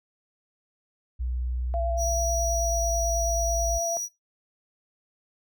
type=tone with pitch glide; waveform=sine; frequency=61.74 to 57.61 Hz; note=B1 to A#1; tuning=0 to -20 cents; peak=-26 dBFS; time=1.19-3.79 s; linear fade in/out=20 ms; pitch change=-120 cents; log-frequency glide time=2.26-2.79 s
type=tone with vibrato; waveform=sine; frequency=677 Hz; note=E5; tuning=46 cents sharp; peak=-27 dBFS; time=1.74-3.97 s; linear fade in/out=0 ms; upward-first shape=square; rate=9.2 Hz; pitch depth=11 cents each way
type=tone; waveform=square; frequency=5800 Hz; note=F#8; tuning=35 cents flat; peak=-28 dBFS; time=1.97-4.09 s; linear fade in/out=50 ms
effects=noise-tail reverb RT60 0.2 s tail -22 dB re dry